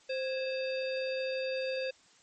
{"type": "harmonic tone with a mistuned harmonic", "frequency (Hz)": 523.3, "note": "C5", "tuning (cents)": 0, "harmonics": [1, 3, 5, 7, 9], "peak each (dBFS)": [-32, -45, -40, -47, -45], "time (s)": [0.09, 1.91], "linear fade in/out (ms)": 10, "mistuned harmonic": 3, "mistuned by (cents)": 88, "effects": ["white hiss -62 dBFS RMS until 2.22 s", "MP3 32 kbps"]}